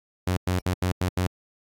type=tone bursts at uneven times; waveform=sawtooth; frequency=91.1 Hz; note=F#2; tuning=26 cents flat; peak=-18 dBFS; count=6; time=0.27-0.37 / 0.47-0.59 / 0.66-0.74 / 0.82-0.92 / 1.01-1.09 / 1.17-1.27 s; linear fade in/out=5 ms; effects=AAC 64 kbps